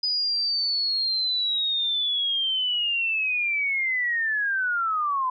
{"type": "linear sweep", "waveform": "sine", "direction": "down", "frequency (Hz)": [4978, 1003], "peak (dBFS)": -22, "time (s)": [0.03, 5.3], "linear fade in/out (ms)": 5, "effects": []}